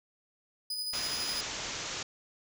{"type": "tone with tremolo", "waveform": "40% pulse", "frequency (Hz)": 4978, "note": "D#8", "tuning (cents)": 0, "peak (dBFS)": -31, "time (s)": [0.7, 1.41], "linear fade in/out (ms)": 5, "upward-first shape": "square", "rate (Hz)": 12, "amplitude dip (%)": 30}
{"type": "low-pass noise", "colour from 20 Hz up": "white", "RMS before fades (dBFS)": -38, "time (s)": [0.93, 2.03], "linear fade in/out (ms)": 5, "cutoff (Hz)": 7200, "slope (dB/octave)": 96}
{"effects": []}